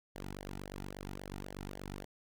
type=tone with flanger; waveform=sawtooth; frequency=48.33 Hz; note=G1; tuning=24 cents flat; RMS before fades=-45 dBFS; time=0.15-2.05 s; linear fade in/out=10 ms; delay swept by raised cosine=0.77 to 1.87 ms; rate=3.7 Hz; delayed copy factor=-0.85; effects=none